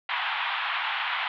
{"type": "band-pass noise", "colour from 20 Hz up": "pink", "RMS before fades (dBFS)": -29, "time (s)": [0.09, 1.28], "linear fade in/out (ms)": 2, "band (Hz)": [810, 3500], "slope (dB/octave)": 48, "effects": []}